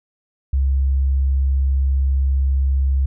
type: tone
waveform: sine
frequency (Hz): 67.5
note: C#2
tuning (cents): -45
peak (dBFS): -14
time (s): 0.53-3.06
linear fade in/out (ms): 5
effects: none